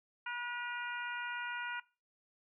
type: harmonic tone with a mistuned harmonic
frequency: 483.4 Hz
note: B4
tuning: 37 cents flat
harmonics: 2 / 3 / 4 / 5 / 6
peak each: -43 / -40 / -47 / -46 / -48 dBFS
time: 0.26-1.8 s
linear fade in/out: 5 ms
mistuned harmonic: 6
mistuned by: -51 cents
effects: noise-tail reverb RT60 0.3 s tail -21 dB re dry